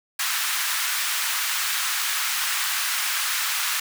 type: high-pass noise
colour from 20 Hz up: pink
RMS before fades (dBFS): -25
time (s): 0.19-3.8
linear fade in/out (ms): 5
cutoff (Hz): 1200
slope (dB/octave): 24
effects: none